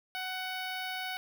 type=tone with notch filter; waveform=10% pulse; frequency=746 Hz; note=F#5; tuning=14 cents sharp; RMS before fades=-37 dBFS; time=0.15-1.17 s; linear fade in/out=0 ms; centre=7900 Hz; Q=0.66; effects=none